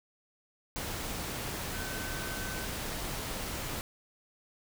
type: tone in noise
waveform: sine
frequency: 1527 Hz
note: G6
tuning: 46 cents flat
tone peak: -42 dBFS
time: 1.74-2.65 s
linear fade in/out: 0 ms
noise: pink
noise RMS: -37 dBFS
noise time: 0.76-3.81 s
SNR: -8 dB
effects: none